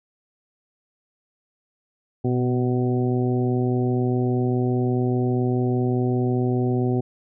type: harmonic tone with a mistuned harmonic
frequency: 124.9 Hz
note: B2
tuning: 20 cents sharp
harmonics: 1 / 2 / 3 / 4 / 5 / 6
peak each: -22 / -24 / -25 / -35 / -38 / -34 dBFS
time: 2.24-7.01 s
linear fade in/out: 10 ms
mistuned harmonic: 1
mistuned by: -30 cents
effects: none